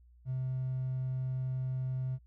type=tone with hard clipping; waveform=triangle; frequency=129.4 Hz; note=C3; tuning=19 cents flat; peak=-32 dBFS; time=0.25-2.19 s; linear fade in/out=50 ms; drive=4 dB; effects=added 60 Hz sine -57 dBFS peak until 2.26 s